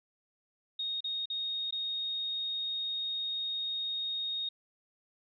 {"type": "tone with dropouts", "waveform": "sine", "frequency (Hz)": 3723, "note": "A#7", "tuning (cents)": -3, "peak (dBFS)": -32, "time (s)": [0.79, 4.49], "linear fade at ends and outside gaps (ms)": 5, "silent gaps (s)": [[1.006, 1.042], [1.257, 1.3], [1.709, 1.724]], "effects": []}